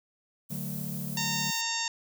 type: noise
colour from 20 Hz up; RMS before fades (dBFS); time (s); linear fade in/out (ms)
violet; -40; 0.49-1.62; 20
type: chord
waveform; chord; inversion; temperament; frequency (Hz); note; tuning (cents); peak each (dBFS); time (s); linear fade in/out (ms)
triangle; D major; none; equal; 146.83 / 185 / 220; D3 / F#3 / A3; 0 / 0 / 0; -35 / -36 / -38; 0.5-1.51; 10
type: harmonic tone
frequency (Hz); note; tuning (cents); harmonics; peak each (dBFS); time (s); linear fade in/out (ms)
917; A#5; -29; 1 / 2 / 3 / 4 / 5 / 6 / 7 / 8; -37 / -37 / -37 / -37 / -37 / -37 / -37 / -37; 1.17-1.88; 2
effects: none